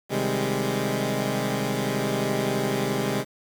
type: chord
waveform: 15% pulse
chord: Ab major seventh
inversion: first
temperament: equal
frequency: 130.81 / 155.56 / 196 / 207.7 Hz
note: C3 / Eb3 / G3 / Ab3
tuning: 0 / 0 / 0 / 0 cents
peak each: -22 / -26 / -24 / -22 dBFS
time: 0.09-3.25 s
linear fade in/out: 50 ms
effects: 8-bit